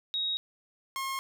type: tone pair in turn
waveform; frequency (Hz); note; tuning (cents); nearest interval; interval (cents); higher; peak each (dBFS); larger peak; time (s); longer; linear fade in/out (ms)
sine / sawtooth; 3780 / 1074.6; A#7 / C6; +23 / +46; octave + minor seventh; 2177; first; -28 / -28; neither; 0.14-0.37 / 0.96-1.19; neither; 0
effects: none